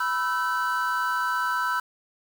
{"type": "chord", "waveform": "triangle", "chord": "E minor", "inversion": "second", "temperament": "equal with one note detuned", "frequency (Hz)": [987.8, 1318.5, 1533.1], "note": ["B5", "E6", "G6"], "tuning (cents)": [0, 0, -39], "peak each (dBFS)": -26, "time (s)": [0, 1.8], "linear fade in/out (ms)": 5, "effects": ["7-bit"]}